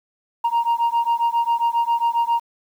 sine beating tone pair, 931 / 938.4 Hz, A#5 / A#5, -2 / +11 cents, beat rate 7.4 Hz, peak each -18 dBFS, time 0.44-2.4 s, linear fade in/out 10 ms, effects tanh soft clip ceiling -14 dBFS + 8-bit

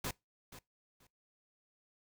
pink noise with echo, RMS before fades -38 dBFS, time 0.04-0.11 s, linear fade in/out 5 ms, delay 480 ms, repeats 2, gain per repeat -14 dB, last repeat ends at 1.07 s, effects noise-tail reverb RT60 0.2 s tail -23 dB re dry

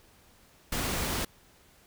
pink noise, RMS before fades -31 dBFS, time 0.72-1.25 s, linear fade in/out 5 ms, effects pink hiss -60 dBFS RMS until 1.86 s

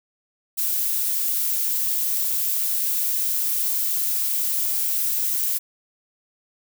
violet noise, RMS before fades -23 dBFS, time 0.57-5.59 s, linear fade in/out 20 ms, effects none

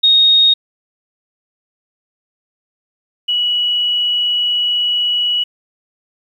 sine tone pair in turn, 3729 / 2931 Hz, A#7 / F#7, 0 / -17 cents, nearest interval major third, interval 417 cents, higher first, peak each -7 / -13 dBFS, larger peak first, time 0.03-0.54 / 3.28-5.44 s, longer second, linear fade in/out 10 ms, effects 8-bit

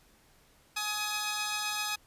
10% pulse tone pair together, 841.9 / 1259 Hz, G#5 / D#6, +23 / +20 cents, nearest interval perfect fifth, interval 697 cents, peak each -26 dBFS, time 0.76-1.96 s, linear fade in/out 10 ms, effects pink hiss -63 dBFS RMS until 2.06 s + resampled to 32000 Hz

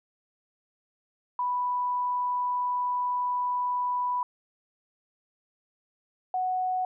sine tone pair in turn, 987.8 / 740 Hz, B5 / F#5, 0 / 0 cents, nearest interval perfect fourth, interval 500 cents, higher first, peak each -25 dBFS, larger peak neither, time 1.39-4.23 / 6.34-6.85 s, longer first, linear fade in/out 2 ms, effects none

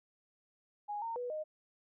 sine tone with pitch steps, 828 / 916 / 490.6 / 617 Hz, G#5 / A#5 / B4 / D#5, -5 / -31 / -12 / -15 cents, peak -36 dBFS, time 0.88-1.44 s, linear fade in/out 20 ms, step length 140 ms, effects none

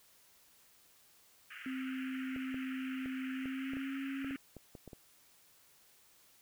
pink band-pass noise, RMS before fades -49 dBFS, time 1.5-4.37 s, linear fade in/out 10 ms, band 1300 to 3000 Hz, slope 96 dB/octave
sine tone with pitch glide, 261.6 to 271.6 Hz, C4 to C#4, 0 to -35 cents, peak -37 dBFS, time 1.66-4.36 s, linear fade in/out 2 ms, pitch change +65 cents, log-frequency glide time 3.32-3.96 s
clicks, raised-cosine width 2 ms, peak -35 dBFS, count 12, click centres 2.362 / 2.544 / 3.059 / 3.457 / 3.735 / 3.769 / 4.246 / 4.309 / 4.567 / 4.752 / 4.877 / 4.932 s
effects white hiss -65 dBFS RMS until 6.41 s

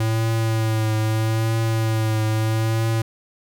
square tone with vibrato, 111 Hz, A2, 16 cents sharp, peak -19 dBFS, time 0-3.02 s, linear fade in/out 5 ms, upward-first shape triangle, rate 0.78 Hz, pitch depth 34 cents each way, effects none

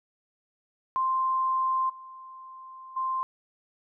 sine tone with level steps, 1046.5 Hz, C6, in tune, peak -23 / -42 / -26 dBFS, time 0.96-3.23 s, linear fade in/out 0 ms, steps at 1.89 / 2.96 s, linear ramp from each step 10 ms, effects none

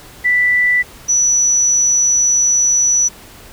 sine tone pair in turn, 1975.5 / 5920 Hz, B6 / F#8, 0 / 0 cents, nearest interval octave + perfect fifth, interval 1900 cents, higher second, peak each -10 dBFS, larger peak neither, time 0.24-0.83 / 1.08-3.09 s, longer second, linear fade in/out 20 ms, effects pink hiss -39 dBFS RMS until 3.52 s

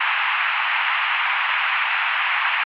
white band-pass noise, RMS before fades -21 dBFS, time 0-2.64 s, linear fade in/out 10 ms, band 850 to 2800 Hz, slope 48 dB/octave, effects AAC 64 kbps

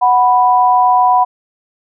sine tone pair together, 740 / 987.8 Hz, F#5 / B5, 0 / 0 cents, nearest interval perfect fourth, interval 500 cents, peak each -10 dBFS, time 0.01-1.25 s, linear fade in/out 20 ms, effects none

